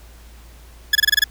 20% pulse tone bursts, 1700 Hz, G#6, 40 cents sharp, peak -6 dBFS, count 7, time 0.93-1.241 s, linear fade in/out 5 ms, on 23 ms, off 25 ms, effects added 57 Hz sine -41 dBFS peak until 1.3 s + pink hiss -49 dBFS RMS until 1.3 s

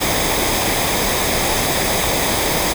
pink noise with comb filter, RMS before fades -18 dBFS, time 0-2.74 s, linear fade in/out 20 ms, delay 0.7 ms, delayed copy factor -0.5, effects none

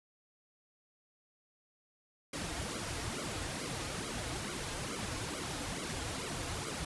pink noise with flanger, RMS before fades -39 dBFS, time 2.33-6.85 s, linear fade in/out 5 ms, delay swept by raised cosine 1.1 to 5.3 ms, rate 2.3 Hz, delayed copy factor -1, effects resampled to 24000 Hz

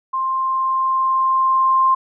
sine tone with level ramp, 1053 Hz, C6, 11 cents sharp, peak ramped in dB -18 to -11 dBFS, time 0.13-1.95 s, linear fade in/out 10 ms, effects none

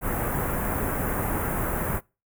pink band-stop noise, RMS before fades -27 dBFS, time 0.01-2.01 s, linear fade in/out 50 ms, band 1800 to 11000 Hz, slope 24 dB/octave, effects noise-tail reverb RT60 0.3 s tail -25 dB re dry

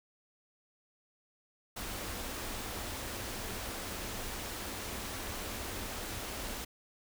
pink band-stop noise, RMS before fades -40 dBFS, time 1.76-6.65 s, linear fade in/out 10 ms, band 120 to 180 Hz, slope 96 dB/octave, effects none

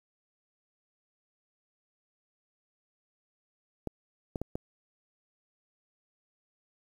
clicks, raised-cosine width 2 ms, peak -20 dBFS, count 4, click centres 3.873 / 4.358 / 4.416 / 4.555 s, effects 9-bit

